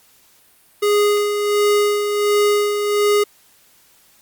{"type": "tone with tremolo", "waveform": "square", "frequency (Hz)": 413.4, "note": "G#4", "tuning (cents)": -8, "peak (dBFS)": -13, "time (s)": [0.82, 3.24], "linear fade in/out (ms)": 10, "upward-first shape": "sine", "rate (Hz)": 1.4, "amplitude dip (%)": 50, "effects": ["white hiss -53 dBFS RMS until 4.21 s", "Opus 48 kbps"]}